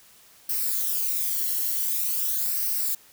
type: noise with flanger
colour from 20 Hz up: violet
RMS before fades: -26 dBFS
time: 0.49-2.95 s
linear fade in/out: 5 ms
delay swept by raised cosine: 0.28 to 0.83 ms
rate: 0.46 Hz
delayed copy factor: -0.55
effects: white hiss -54 dBFS RMS until 3.12 s